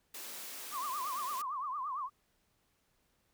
white high-pass noise, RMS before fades -45 dBFS, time 0.14-1.42 s, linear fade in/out 5 ms, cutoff 200 Hz, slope 48 dB/octave
sine tone with vibrato, 1108.7 Hz, C#6, in tune, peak -35 dBFS, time 0.71-2.1 s, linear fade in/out 50 ms, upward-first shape triangle, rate 8.8 Hz, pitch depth 200 cents each way
effects pink hiss -75 dBFS RMS until 3.33 s

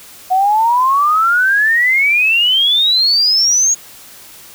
sine exponential sweep, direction up, 730 to 6710 Hz, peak -9 dBFS, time 0.3-3.75 s, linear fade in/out 20 ms, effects white hiss -38 dBFS RMS until 4.54 s

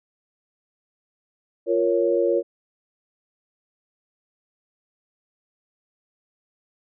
sine chord, Bb minor, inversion second, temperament equal, 349.2 / 466.2 / 554.4 Hz, F4 / Bb4 / Db5, 0 / 0 / 0 cents, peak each -22 dBFS, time 1.66-2.43 s, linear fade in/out 50 ms, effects none

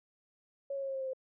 sine tone with pitch steps, 554.4 / 549 / 543.6 / 538.3 / 533 / 527.8 / 522.7 Hz, C#5 / C#5 / C#5 / C5 / C5 / C5 / C5, 0 / -17 / -34 / +49 / +32 / +15 / -2 cents, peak -34 dBFS, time 0.7-1.134 s, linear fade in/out 5 ms, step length 62 ms, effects none

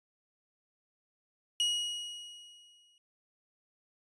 40% pulse tone with exponential decay, 2900 Hz, F#7, 35 cents flat, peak -25 dBFS, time 1.6-2.98 s, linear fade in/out 1 ms, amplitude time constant 300 ms, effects resampled to 24000 Hz

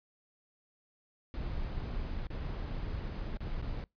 brown noise with dropouts, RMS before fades -37 dBFS, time 1.34-3.84 s, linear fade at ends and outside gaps 1 ms, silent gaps 2.269-2.302 / 3.371-3.405 / 3.616-3.624 s, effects noise-tail reverb RT60 0.2 s tail -25 dB re dry + resampled to 11025 Hz

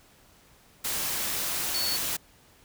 sine tone in noise, 4435 Hz, C#8, in tune, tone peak -28 dBFS, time 1.74-1.97 s, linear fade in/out 10 ms, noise white, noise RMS -30 dBFS, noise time 0.84-2.17 s, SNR -1 dB, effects pink hiss -58 dBFS RMS until 2.64 s

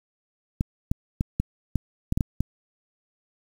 clicks, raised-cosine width 5 ms, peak -10 dBFS, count 9, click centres 0.609 / 0.915 / 1.209 / 1.4 / 1.757 / 2.124 / 2.175 / 2.208 / 2.406 s, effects 7-bit

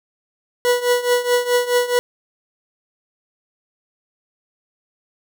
40% pulse tone with tremolo, 489.1 Hz, B4, 17 cents flat, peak -11 dBFS, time 0.65-1.99 s, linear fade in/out 0 ms, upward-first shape triangle, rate 4.7 Hz, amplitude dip 85%, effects none

